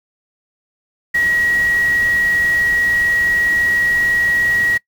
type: tone in noise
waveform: sine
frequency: 1907 Hz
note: A#6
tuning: 39 cents sharp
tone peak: -13 dBFS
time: 1.14-4.78 s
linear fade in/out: 10 ms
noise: pink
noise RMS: -31 dBFS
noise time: 1.14-4.78 s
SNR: +15 dB
effects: noise-tail reverb RT60 0.1 s tail -23 dB re dry